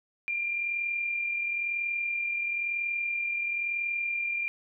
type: tone pair together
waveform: sine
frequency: 2349 / 2390 Hz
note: D7 / D7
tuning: 0 / +30 cents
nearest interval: unison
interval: 30 cents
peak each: -40 / -28 dBFS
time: 0.28-4.48 s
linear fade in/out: 0 ms
effects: none